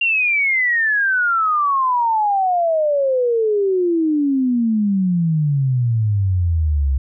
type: exponential sweep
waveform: sine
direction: down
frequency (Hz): 2794 to 65.41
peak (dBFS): -14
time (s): 0.01-6.98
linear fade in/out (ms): 5
effects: none